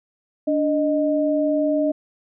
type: tone pair together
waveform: sine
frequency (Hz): 291.9 / 618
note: D4 / D#5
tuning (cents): -10 / -12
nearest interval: octave + minor second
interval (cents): 1298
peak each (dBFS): -20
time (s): 0.47-1.92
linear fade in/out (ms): 10
effects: none